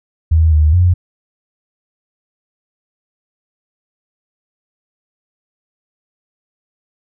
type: tone with pitch steps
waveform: sine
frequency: 80.3 / 76.6 / 89.2 Hz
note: E2 / D#2 / F2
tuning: -45 / -27 / +37 cents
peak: -7 dBFS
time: 0.31-0.94 s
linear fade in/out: 10 ms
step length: 210 ms
effects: none